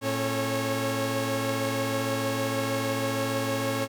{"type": "tone cluster", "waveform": "sawtooth", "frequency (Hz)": [112.9, 271.3, 433.9, 549], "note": ["A2", "C#4", "A4", "C#5"], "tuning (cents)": [45, -37, -24, -17], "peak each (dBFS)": [-28, -27, -32, -26], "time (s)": [0.01, 3.88], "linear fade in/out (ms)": 50, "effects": []}